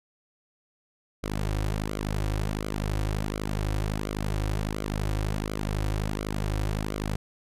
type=tone with flanger; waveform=sawtooth; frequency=51.91 Hz; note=G#1; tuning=in tune; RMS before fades=-29 dBFS; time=1.23-7.16 s; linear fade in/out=5 ms; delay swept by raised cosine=1.1 to 4.8 ms; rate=1.4 Hz; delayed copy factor=-0.75; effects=resampled to 32000 Hz